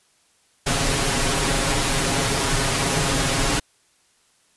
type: noise with comb filter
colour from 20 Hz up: pink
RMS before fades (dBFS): -21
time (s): 0.66-3.6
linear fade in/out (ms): 10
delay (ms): 7.3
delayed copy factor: +0.8
effects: white hiss -61 dBFS RMS until 4.56 s + resampled to 24000 Hz